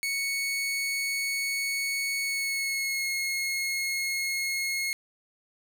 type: tone with pitch glide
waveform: sawtooth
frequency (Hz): 2217 to 2163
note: C#7 to C#7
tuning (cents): 0 to -43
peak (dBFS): -24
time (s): 0.03-4.93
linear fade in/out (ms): 0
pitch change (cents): -43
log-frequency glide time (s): 2.22-3.08
effects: none